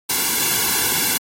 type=noise with comb filter; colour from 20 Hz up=white; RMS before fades=-19 dBFS; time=0.09-1.18 s; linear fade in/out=10 ms; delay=1.6 ms; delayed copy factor=-1; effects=AAC 48 kbps